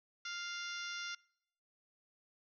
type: harmonic tone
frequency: 698.5 Hz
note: F5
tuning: in tune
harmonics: 2 / 3 / 4 / 5 / 6 / 7 / 8 / 9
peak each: -44 / -48 / -50 / -49 / -53 / -53 / -49 / -57 dBFS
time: 0.25-1.15 s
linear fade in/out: 5 ms
effects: noise-tail reverb RT60 0.8 s tail -26 dB re dry